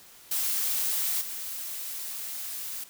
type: noise with level steps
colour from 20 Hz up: blue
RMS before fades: -28 / -36 dBFS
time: 0.31-2.84 s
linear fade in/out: 5 ms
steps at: 1.21 s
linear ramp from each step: 5 ms
effects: white hiss -52 dBFS RMS until 2.89 s